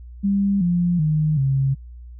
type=tone with pitch steps; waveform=sine; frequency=198.7 / 174.99 / 154.11 / 135.72 Hz; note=G3 / F3 / D#3 / C#3; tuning=+24 / +4 / -16 / -36 cents; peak=-16 dBFS; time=0.23-1.75 s; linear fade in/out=20 ms; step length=380 ms; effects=added 60 Hz sine -36 dBFS peak until 2.19 s